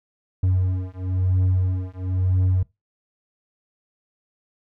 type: beating tone pair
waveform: triangle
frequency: 92.1 / 93.1 Hz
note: F#2 / F#2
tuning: -7 / +11 cents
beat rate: 1 Hz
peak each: -20 dBFS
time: 0.43-2.63 s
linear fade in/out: 5 ms
effects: noise-tail reverb RT60 0.2 s tail -21 dB re dry